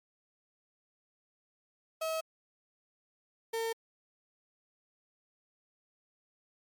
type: tone pair in turn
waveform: 35% pulse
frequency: 642 / 454 Hz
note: E5 / A#4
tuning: -46 / -46 cents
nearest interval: tritone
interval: 600 cents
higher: first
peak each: -30 / -30 dBFS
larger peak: neither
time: 2.01-2.21 / 3.53-3.73 s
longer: neither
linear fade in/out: 10 ms
effects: MP3 96 kbps